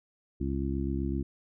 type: harmonic tone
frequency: 67.9 Hz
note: C#2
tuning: 35 cents flat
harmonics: 1 / 2 / 3 / 4 / 5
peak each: -32 / -36 / -36 / -35 / -36 dBFS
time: 0.4-1.23 s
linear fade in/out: 10 ms
effects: none